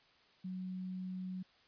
sine tone, 185 Hz, F#3, in tune, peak -39 dBFS, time 0.44-1.43 s, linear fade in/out 10 ms, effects white hiss -67 dBFS RMS until 1.67 s + resampled to 11025 Hz

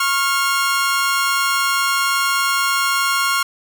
sawtooth tone pair together, 1090 / 1398.4 Hz, C#6 / F6, -29 / +2 cents, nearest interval major third, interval 431 cents, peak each -15 dBFS, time 0-3.43 s, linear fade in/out 5 ms, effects none

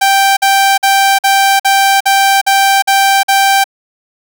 sawtooth tone bursts, 784 Hz, G5, in tune, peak -3 dBFS, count 9, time 0.01-3.642 s, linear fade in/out 10 ms, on 360 ms, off 49 ms, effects none

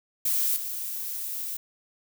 violet noise with level steps, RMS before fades -25 / -33 dBFS, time 0.25-1.57 s, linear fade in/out 5 ms, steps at 0.56 s, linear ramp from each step 5 ms, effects none

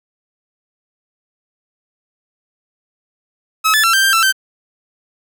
sawtooth tone with pitch steps, 1287 / 1738 / 1350 / 1571 / 1582 / 1336 / 1551 Hz, E6 / A6 / E6 / G6 / G6 / E6 / G6, -42 / -22 / +41 / +3 / +15 / +23 / -19 cents, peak -7 dBFS, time 3.64-4.326 s, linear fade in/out 20 ms, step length 98 ms, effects none

